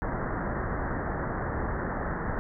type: low-pass noise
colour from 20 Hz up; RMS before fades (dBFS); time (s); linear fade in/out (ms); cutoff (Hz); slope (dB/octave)
pink; -31; 0.02-2.39; 0; 1900; 96
effects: none